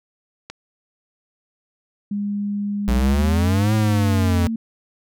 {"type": "click", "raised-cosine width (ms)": 0.2, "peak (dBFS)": -15, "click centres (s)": 0.5}
{"type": "tone with pitch glide", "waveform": "sine", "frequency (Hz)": [203.8, 226.1], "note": ["G#3", "A3"], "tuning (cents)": [-32, 47], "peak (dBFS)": -21, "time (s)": [2.11, 4.56], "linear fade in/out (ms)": 5, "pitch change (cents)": 179, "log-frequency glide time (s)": [3.22, 4.36]}
{"type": "exponential two-way sweep", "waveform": "square", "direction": "up then down", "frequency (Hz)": [58.27, 110, 86.1], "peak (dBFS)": -17, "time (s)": [2.88, 4.47], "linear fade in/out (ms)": 0, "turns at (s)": 3.74}
{"effects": []}